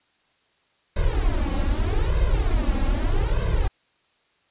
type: noise with flanger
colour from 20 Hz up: brown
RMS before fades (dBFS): -21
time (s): 0.96-3.68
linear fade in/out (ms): 5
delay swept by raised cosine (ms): 1.9 to 3.7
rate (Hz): 0.81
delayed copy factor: +1
effects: white hiss -65 dBFS RMS until 4.5 s + resampled to 8000 Hz